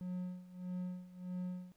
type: tone with tremolo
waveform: triangle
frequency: 181.1 Hz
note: F#3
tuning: 37 cents flat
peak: -35 dBFS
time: 0.01-1.72 s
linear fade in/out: 0 ms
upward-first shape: sine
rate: 1.6 Hz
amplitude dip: 85%
effects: pink hiss -75 dBFS RMS until 1.76 s